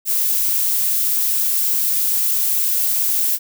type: noise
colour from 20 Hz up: violet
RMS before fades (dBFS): -18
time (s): 0.05-3.39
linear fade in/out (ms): 50
effects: none